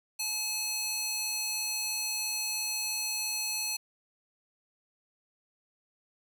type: tone with high-pass filter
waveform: square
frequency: 857 Hz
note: A5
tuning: 46 cents flat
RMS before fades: -33 dBFS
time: 0.19-3.77 s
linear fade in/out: 10 ms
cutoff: 4000 Hz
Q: 0.89
effects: none